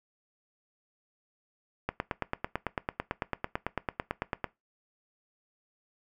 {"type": "click train", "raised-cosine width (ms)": 0.5, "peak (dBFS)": -14, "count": 24, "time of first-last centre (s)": [1.89, 4.443], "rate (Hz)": 9.01, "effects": ["noise-tail reverb RT60 0.2 s tail -20 dB re dry"]}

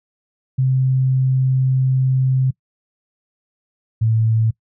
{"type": "tone pair in turn", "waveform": "sine", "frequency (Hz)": [130.81, 111.84], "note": ["C3", "A2"], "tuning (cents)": [0, 29], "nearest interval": "minor third", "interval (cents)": 271, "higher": "first", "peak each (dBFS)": -13, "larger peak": "neither", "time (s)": [[0.58, 2.51], [4.01, 4.51]], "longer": "first", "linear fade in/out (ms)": 10, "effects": ["noise-tail reverb RT60 0.1 s tail -23 dB re dry"]}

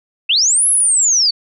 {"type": "linear two-way sweep", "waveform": "sine", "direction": "up then down", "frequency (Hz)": [2497, 11110, 4382], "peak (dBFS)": -10, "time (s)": [0.29, 1.31], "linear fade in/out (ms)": 10, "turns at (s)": 0.68, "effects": []}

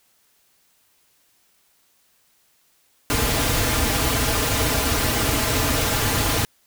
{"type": "noise with comb filter", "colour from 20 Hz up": "pink", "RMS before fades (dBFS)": -21, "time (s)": [3.1, 6.45], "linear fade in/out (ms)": 0, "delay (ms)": 5.4, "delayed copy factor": -0.7, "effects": ["white hiss -62 dBFS RMS until 6.66 s"]}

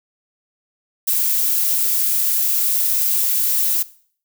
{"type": "noise", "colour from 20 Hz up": "violet", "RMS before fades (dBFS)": -18, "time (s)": [1.07, 3.83], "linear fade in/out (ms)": 10, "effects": ["noise-tail reverb RT60 0.5 s tail -18 dB re dry"]}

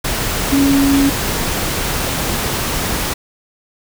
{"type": "tone in noise", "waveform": "sine", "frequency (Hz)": 277.2, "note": "C#4", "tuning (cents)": 0, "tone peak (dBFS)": -10, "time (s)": [0.52, 1.1], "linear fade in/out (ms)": 10, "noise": "pink", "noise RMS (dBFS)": -19, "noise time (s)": [0.04, 3.14], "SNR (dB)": 6, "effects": []}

